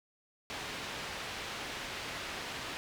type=low-pass noise; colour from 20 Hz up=white; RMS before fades=-41 dBFS; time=0.5-2.77 s; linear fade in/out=0 ms; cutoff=3300 Hz; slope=12 dB/octave; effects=none